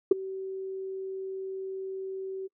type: tone with ADSR envelope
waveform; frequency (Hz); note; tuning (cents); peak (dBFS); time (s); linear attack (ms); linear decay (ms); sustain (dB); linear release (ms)
sine; 382.5; G4; -42; -11; 0.11-2.48; 6; 13; -22; 22
effects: noise-tail reverb RT60 0.1 s tail -26 dB re dry + tanh soft clip ceiling -8 dBFS